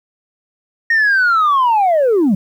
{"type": "linear sweep", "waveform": "sine", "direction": "down", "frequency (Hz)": [1864.7, 174.9], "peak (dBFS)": -8, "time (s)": [0.9, 2.35], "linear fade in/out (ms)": 5, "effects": ["tanh soft clip ceiling -8 dBFS", "8-bit"]}